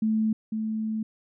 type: tone pair in turn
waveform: sine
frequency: 218.7 / 218.7 Hz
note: A3 / A3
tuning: -10 / -10 cents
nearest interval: unison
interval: 0 cents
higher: neither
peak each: -21 / -26 dBFS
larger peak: first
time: 0.02-0.33 / 0.52-1.03 s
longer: second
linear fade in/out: 5 ms
effects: none